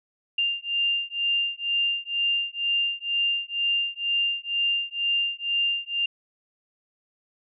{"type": "beating tone pair", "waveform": "sine", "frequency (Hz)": [2794, 2796.1], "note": ["F7", "F7"], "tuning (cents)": [0, 1], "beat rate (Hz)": 2.1, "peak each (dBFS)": -26, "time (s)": [0.38, 6.06], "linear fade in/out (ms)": 5, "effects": []}